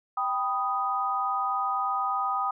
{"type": "chord", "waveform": "sine", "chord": "G augmented", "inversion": "none", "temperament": "equal", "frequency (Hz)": [784, 987.8, 1244.5], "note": ["G5", "B5", "D#6"], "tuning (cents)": [0, 0, 0], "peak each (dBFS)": [-30, -33, -27], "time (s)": [0.17, 2.51], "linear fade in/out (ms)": 5, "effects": []}